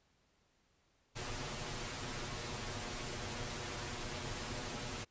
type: noise with comb filter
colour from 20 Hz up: pink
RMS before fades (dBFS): -42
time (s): 1.15-5.05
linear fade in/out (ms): 20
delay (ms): 8.3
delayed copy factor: +0.75
effects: pink hiss -74 dBFS RMS until 5.1 s + resampled to 16000 Hz